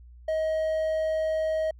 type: tone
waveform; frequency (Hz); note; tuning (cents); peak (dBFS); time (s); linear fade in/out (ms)
triangle; 632; D#5; +27; -22; 0.28-1.71; 5
effects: added 60 Hz sine -46 dBFS peak until 1.79 s